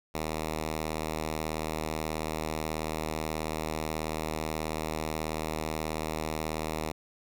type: tone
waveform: 5% pulse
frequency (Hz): 78.4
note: D#2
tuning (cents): +14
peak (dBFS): -20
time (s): 0.14-6.92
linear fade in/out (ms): 10
effects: none